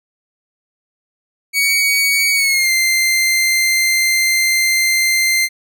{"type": "tone with pitch glide", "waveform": "sawtooth", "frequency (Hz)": [2249, 2086], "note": ["C#7", "C7"], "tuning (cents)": [24, -6], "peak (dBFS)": -9, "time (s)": [1.53, 5.49], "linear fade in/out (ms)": 50, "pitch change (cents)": -130, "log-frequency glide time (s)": [2.35, 2.71], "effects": []}